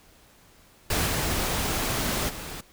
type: noise with level steps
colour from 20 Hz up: pink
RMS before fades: -25 / -27 / -37 dBFS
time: 0.9-2.61 s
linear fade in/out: 5 ms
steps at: 1.06 / 2.28 s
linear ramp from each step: 20 ms
effects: pink hiss -56 dBFS RMS until 2.72 s